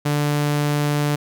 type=tone; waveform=sawtooth; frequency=146.83 Hz; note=D3; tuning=in tune; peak=-14 dBFS; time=0.05-1.16 s; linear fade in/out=10 ms; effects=none